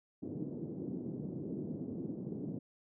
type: band-pass noise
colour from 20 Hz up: pink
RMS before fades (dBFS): -41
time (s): 0.22-2.59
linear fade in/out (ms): 10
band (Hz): 150 to 370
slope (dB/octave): 24
effects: none

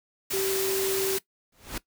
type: noise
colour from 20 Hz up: white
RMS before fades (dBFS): -30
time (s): 0.3-1.19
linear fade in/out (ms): 10
type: tone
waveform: sine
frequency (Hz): 386.4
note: G4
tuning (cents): -25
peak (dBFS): -26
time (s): 0.33-1.18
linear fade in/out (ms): 10
type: noise with exponential growth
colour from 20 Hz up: pink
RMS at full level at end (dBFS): -29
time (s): 1.52-1.78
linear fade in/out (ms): 5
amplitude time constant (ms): 56
effects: noise-tail reverb RT60 0.1 s tail -19 dB re dry

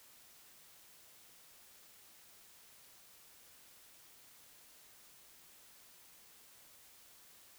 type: silence
effects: white hiss -61 dBFS RMS until 7.58 s

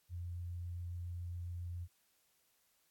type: tone with vibrato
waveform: sine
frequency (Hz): 87.31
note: F2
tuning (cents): 0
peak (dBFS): -40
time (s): 0.09-1.88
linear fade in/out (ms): 50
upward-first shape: sine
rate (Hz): 7.3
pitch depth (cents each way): 8
effects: white hiss -75 dBFS RMS until 2.9 s + AAC 64 kbps

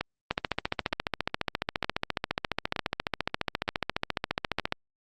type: two click trains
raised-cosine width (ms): 0.3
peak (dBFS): -10 / -13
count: 65 / 6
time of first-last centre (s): 0.31-4.724 / 0.01-4.597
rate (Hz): 14.5 / 1.09
effects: Opus 48 kbps

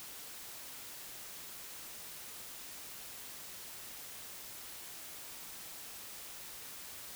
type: silence
effects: white hiss -48 dBFS RMS until 7.15 s

